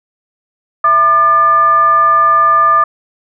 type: tone with frequency modulation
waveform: sine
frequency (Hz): 1200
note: D6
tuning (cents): +37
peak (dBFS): -6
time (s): 0.84-2.84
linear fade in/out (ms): 5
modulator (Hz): 539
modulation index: 0.37
effects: none